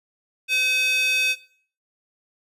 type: tone with high-pass filter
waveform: square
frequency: 511 Hz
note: C5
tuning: 41 cents flat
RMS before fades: -21 dBFS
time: 0.48-1.36 s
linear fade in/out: 50 ms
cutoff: 2700 Hz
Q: 5.4
effects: noise-tail reverb RT60 0.5 s tail -18 dB re dry + resampled to 32000 Hz

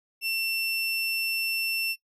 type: tone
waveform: 30% pulse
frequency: 2700 Hz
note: E7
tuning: 41 cents sharp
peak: -24 dBFS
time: 0.21-1.96 s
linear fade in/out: 50 ms
effects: noise-tail reverb RT60 0.1 s tail -20 dB re dry

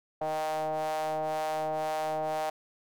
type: ring-modulated tone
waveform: square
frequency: 78 Hz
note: D#2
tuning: 5 cents sharp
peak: -27 dBFS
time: 0.21-2.5 s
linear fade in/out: 5 ms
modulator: 701 Hz
effects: none

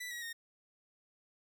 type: tone with pitch steps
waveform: sawtooth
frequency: 1975.5 / 1910.4 / 1847.5 Hz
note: B6 / A#6 / A#6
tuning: 0 / +42 / -16 cents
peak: -37 dBFS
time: 0-0.33 s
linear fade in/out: 10 ms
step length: 110 ms
effects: none

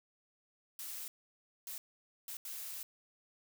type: noise bursts at uneven times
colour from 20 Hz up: blue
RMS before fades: -44 dBFS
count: 4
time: 0.79-1.08 / 1.67-1.78 / 2.28-2.37 / 2.45-2.83 s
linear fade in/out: 2 ms
effects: none

